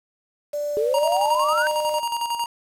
sine tone with pitch glide, 587.3 to 605.6 Hz, D5 to D#5, 0 to -47 cents, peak -23 dBFS, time 0.53-2 s, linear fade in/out 10 ms, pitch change +53 cents, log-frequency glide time 1.13-1.37 s
sine exponential sweep, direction up, 415.3 to 1568 Hz, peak -20 dBFS, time 0.77-1.67 s, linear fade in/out 0 ms
square tone with tremolo, 940 Hz, A#5, 14 cents sharp, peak -22 dBFS, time 0.94-2.46 s, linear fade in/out 2 ms, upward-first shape square, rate 11 Hz, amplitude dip 55%
effects resampled to 32000 Hz + 7-bit

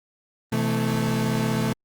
35% pulse chord, A minor, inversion first, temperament equal with one note detuned, 127.6 / 164.81 / 220 Hz, C3 / E3 / A3, -43 / 0 / 0 cents, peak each -24 / -27 / -23 dBFS, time 0.52-1.73 s, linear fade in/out 5 ms, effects Opus 32 kbps

